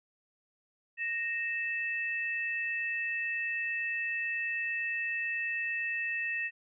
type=tone pair together; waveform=sine; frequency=1861 / 2632 Hz; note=A#6 / E7; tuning=-3 / -3 cents; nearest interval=tritone; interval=600 cents; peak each=-33 / -34 dBFS; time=0.97-6.51 s; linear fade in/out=50 ms; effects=none